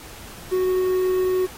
triangle tone with quantisation, 370 Hz, F#4, in tune, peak -16 dBFS, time 0.51-1.47 s, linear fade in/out 20 ms, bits 7, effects pink hiss -41 dBFS RMS until 1.57 s + AAC 48 kbps

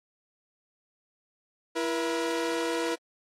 sawtooth tone pair together, 333.4 / 480 Hz, E4 / B4, +20 / -49 cents, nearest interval tritone, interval 631 cents, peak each -26 dBFS, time 1.75-2.96 s, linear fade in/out 20 ms, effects low-pass 9000 Hz 12 dB/octave + AAC 64 kbps

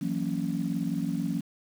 sine chord, F# dominant seventh, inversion third, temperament just, 166.5 / 185 / 231.2 / 277.5 Hz, E3 / F#3 / A#3 / C#4, +18 / 0 / -14 / +2 cents, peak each -32 dBFS, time 0.01-1.41 s, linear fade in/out 10 ms, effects tanh soft clip ceiling -17 dBFS + 8-bit

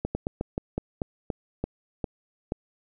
slowing click train, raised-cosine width 2 ms, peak -14 dBFS, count 11, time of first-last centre 0.05-2.521 s, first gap 100 ms, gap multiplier 1.19, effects none

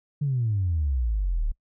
sine exponential sweep, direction down, 150 to 34.65 Hz, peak -21 dBFS, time 0.21-1.52 s, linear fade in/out 10 ms, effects noise-tail reverb RT60 0.1 s tail -24 dB re dry + tanh soft clip ceiling -17 dBFS

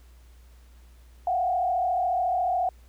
sine tone with frequency modulation, 724 Hz, F#5, 38 cents flat, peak -22 dBFS, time 1.27-2.69 s, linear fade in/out 2 ms, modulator 34.1 Hz, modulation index 1.1, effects added 60 Hz sine -49 dBFS peak until 2.88 s + pink hiss -62 dBFS RMS until 2.88 s

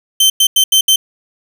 sawtooth tone bursts at uneven times, 3100 Hz, G7, 20 cents flat, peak -4 dBFS, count 5, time 0.2-0.3 / 0.4-0.47 / 0.56-0.64 / 0.72-0.81 / 0.88-0.96 s, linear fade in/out 5 ms, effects none

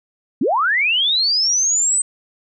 sine linear sweep, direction up, 196 to 8240 Hz, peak -14 dBFS, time 0.41-2.02 s, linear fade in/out 5 ms, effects none

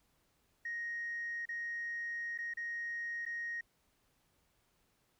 sine tone with dropouts, 1872 Hz, A#6, 7 cents sharp, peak -36 dBFS, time 0.65-3.61 s, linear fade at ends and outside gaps 5 ms, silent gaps 1.455-1.489 / 2.378-2.386 / 2.538-2.571 / 3.253-3.262 s, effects tanh soft clip ceiling -33 dBFS + pink hiss -75 dBFS RMS until 5.19 s

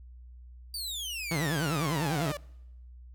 sawtooth exponential sweep, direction down, 4716 to 568 Hz, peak -31 dBFS, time 0.74-2.37 s, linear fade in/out 2 ms
sawtooth tone with vibrato, 153 Hz, D#3, 29 cents flat, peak -24 dBFS, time 1.31-2.32 s, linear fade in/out 5 ms, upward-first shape sine, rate 10 Hz, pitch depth 190 cents each way
effects noise-tail reverb RT60 0.9 s tail -25 dB re dry + added 61 Hz sine -46 dBFS peak until 3.14 s

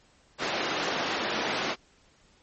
pink band-pass noise, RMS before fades -30 dBFS, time 0.38-1.76 s, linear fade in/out 50 ms, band 310 to 4300 Hz, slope 12 dB/octave, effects pink hiss -62 dBFS RMS until 2.42 s + MP3 32 kbps

